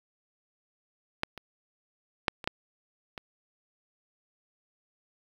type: clicks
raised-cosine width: 0.3 ms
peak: -11 / -25 / -7 / -24 / -10 / -22 dBFS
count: 6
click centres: 1.234 / 1.377 / 2.282 / 2.442 / 2.475 / 3.178 s
effects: 7-bit